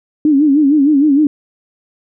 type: tone with vibrato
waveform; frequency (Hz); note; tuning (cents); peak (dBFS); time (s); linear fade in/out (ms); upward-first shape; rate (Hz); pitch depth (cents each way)
sine; 289.6; D4; -24; -7; 0.25-1.27; 2; sine; 6.5; 120
effects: none